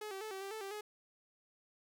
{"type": "tone with pitch steps", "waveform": "sawtooth", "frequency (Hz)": [424.9, 385.8, 434.3, 384.3, 392.6, 438, 391.7, 421.3], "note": ["G#4", "G4", "A4", "G4", "G4", "A4", "G4", "G#4"], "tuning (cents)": [40, -28, -23, -34, 3, -8, -1, 25], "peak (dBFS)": -38, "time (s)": [0.01, 0.81], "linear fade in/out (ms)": 5, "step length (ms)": 100, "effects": []}